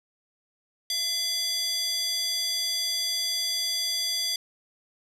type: tone with high-pass filter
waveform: square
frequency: 679 Hz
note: F5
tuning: 49 cents flat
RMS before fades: -28 dBFS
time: 0.9-4.36 s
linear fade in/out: 2 ms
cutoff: 4100 Hz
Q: 3.8
effects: resampled to 32000 Hz + 10-bit